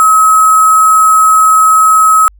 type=tone with sample-and-hold; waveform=sine; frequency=1281 Hz; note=E6; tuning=50 cents flat; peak=-3 dBFS; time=0-2.28 s; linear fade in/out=0 ms; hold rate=8820 Hz; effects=added 50 Hz sine -38 dBFS peak until 2.39 s